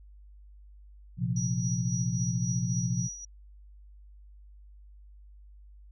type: chord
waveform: sine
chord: Bb suspended second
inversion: none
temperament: equal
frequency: 116.54 / 130.81 / 174.61 Hz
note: Bb2 / C3 / F3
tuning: 0 / 0 / 0 cents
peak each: -31 dBFS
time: 1.17-3.09 s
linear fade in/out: 50 ms
type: tone with tremolo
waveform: sine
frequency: 5810 Hz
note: F#8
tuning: 32 cents flat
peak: -34 dBFS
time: 1.36-3.25 s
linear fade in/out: 5 ms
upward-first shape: sine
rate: 3.7 Hz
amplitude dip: 60%
effects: added 50 Hz sine -49 dBFS peak until 5.91 s